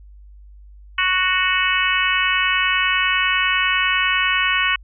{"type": "harmonic tone", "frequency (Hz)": 370, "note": "F#4", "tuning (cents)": 0, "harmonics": [3, 4, 5, 6, 7, 8], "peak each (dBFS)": [-23, -23, -23, -23, -23, -23], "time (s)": [0.98, 4.76], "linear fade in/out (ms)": 5, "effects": ["added 50 Hz sine -40 dBFS peak until 4.83 s"]}